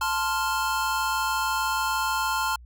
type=chord; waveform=square; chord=F major; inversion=first; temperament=equal; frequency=880 / 1046.5 / 1396.9 Hz; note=A5 / C6 / F6; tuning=0 / 0 / 0 cents; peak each=-29 dBFS; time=0.01-2.56 s; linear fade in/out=5 ms; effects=added 60 Hz sine -44 dBFS peak until 2.65 s